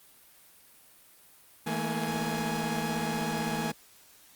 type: tone cluster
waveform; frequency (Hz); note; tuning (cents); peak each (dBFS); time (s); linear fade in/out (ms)
sawtooth; 161.3 / 217.3 / 233.3 / 834; E3 / A3 / A#3 / G#5; -37 / -21 / +2 / +7; -31; 1.66-3.72; 10
effects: white hiss -57 dBFS RMS until 4.35 s + Opus 32 kbps